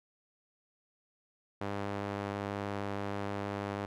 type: tone with band-pass filter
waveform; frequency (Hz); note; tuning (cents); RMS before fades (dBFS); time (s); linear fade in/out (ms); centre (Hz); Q
sawtooth; 100.7; G2; +47; -37; 1.61-3.86; 5; 750; 0.54
effects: none